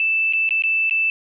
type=tone with dropouts; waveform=sine; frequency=2643 Hz; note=E7; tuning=4 cents sharp; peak=-16 dBFS; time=0-1.1 s; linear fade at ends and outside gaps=1 ms; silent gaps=0.326-0.334 / 0.491-0.507 / 0.622-0.637 / 0.897-0.909 s; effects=none

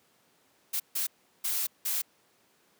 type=noise bursts at uneven times; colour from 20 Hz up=blue; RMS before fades=-30 dBFS; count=4; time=0.73-0.8 / 0.95-1.07 / 1.44-1.67 / 1.85-2.02 s; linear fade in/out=10 ms; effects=pink hiss -66 dBFS RMS until 2.79 s + high-pass 200 Hz 12 dB/octave

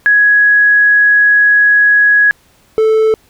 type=tone pair in turn; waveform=sine / triangle; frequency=1670 / 438.9 Hz; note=G#6 / A4; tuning=+9 / -4 cents; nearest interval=octave + major seventh; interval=2313 cents; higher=first; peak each=-5 dBFS; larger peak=neither; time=0.06-2.31 / 2.78-3.14 s; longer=first; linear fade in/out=0 ms; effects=pink hiss -50 dBFS RMS until 3.29 s

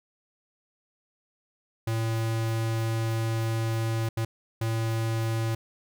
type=tone bursts at uneven times; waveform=square; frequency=112.9 Hz; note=A2; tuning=45 cents sharp; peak=-26 dBFS; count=3; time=1.87-4.09 / 4.17-4.25 / 4.61-5.55 s; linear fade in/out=5 ms; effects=none

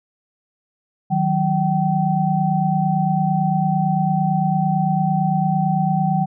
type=tone cluster; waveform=sine; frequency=156.2 / 185.1 / 768 Hz; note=D#3 / F#3 / G5; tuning=+7 / +1 / -36 cents; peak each=-20 dBFS; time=1.1-6.26 s; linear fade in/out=20 ms; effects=none

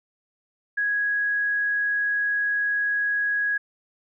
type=tone; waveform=sine; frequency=1661.2 Hz; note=G#6; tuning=in tune; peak=-21 dBFS; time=0.77-3.58 s; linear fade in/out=10 ms; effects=none

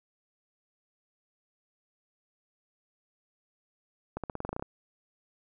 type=accelerating click train; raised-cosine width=1 ms; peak=-20 dBFS; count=11; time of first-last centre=4.17-4.625 s; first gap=67 ms; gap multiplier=0.91; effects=none

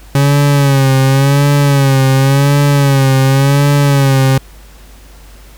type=tone with vibrato; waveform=40% pulse; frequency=138.4 Hz; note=C#3; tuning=2 cents flat; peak=-6 dBFS; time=0.15-4.38 s; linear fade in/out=2 ms; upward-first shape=sine; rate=0.91 Hz; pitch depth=65 cents each way; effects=added 50 Hz sine -35 dBFS peak until 5.57 s + pink hiss -42 dBFS RMS until 5.57 s

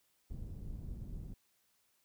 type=low-pass noise; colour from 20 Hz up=pink; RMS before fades=-44 dBFS; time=0.3-1.34 s; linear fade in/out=5 ms; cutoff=170 Hz; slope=12 dB/octave; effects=white hiss -75 dBFS RMS until 2.04 s

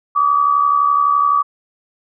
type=tone pair together; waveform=sine; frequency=1149.2 / 1221 Hz; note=D6 / D#6; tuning=-38 / -33 cents; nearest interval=minor second; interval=105 cents; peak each=-12 / -18 dBFS; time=0.15-1.43 s; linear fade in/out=20 ms; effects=none

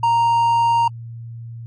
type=tone; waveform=triangle; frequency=931 Hz; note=A#5; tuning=2 cents flat; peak=-11 dBFS; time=0.03-0.88 s; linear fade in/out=5 ms; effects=added 116 Hz sine -30 dBFS peak until 1.66 s + MP3 48 kbps

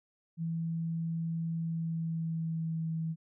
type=tone with pitch glide; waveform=sine; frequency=164.81 to 161.89 Hz; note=E3 to E3; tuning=0 to -31 cents; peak=-31 dBFS; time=0.37-3.16 s; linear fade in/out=50 ms; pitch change=-31 cents; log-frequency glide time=1.57-2.89 s; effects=none

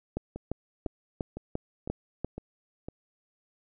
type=two click trains; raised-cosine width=2 ms; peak=-24 / -17 dBFS; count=6 / 7; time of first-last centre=0.36-2.885 / 0.17-2.246 s; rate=1.98 / 2.89 Hz; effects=none

